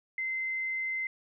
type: tone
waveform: sine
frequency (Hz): 2069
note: C7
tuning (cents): -20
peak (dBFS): -30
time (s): 0.18-1.07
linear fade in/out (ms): 2
effects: none

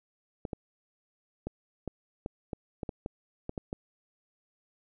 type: clicks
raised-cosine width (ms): 2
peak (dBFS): -21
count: 12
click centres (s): 0.452 / 0.532 / 1.47 / 1.877 / 2.261 / 2.532 / 2.832 / 2.892 / 3.061 / 3.494 / 3.578 / 3.729
effects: none

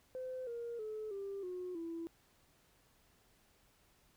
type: tone with pitch steps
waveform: sine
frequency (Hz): 513 / 470.4 / 431.4 / 395.6 / 362.7 / 332.6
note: C5 / A#4 / A4 / G4 / F#4 / E4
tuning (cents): -34 / +16 / -34 / +16 / -34 / +16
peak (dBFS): -39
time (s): 0.15-2.07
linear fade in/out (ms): 0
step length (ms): 320
effects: tanh soft clip ceiling -36 dBFS + pink hiss -70 dBFS RMS until 4.16 s

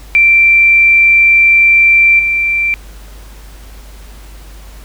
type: tone with level steps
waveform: sine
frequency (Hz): 2351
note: D7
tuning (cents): +1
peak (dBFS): -4 / -10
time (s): 0.15-2.74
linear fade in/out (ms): 0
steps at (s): 2.19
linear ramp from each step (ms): 5
effects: added 50 Hz sine -31 dBFS peak until 4.84 s + pink hiss -40 dBFS RMS until 4.84 s

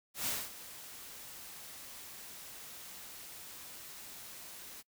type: noise with ADSR envelope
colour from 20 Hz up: white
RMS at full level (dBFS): -34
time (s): 0.14-4.83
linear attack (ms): 130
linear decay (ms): 220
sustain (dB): -15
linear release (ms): 35
effects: noise-tail reverb RT60 0.1 s tail -25 dB re dry

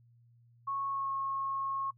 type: tone with pitch glide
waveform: sine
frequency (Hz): 1100 to 1088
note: C#6 to C#6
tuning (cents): -14 to -33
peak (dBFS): -32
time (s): 0.67-1.91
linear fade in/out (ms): 10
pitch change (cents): -19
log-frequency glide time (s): 0.89-1.12
effects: noise-tail reverb RT60 0.1 s tail -24 dB re dry + added 118 Hz sine -60 dBFS peak until 1.97 s

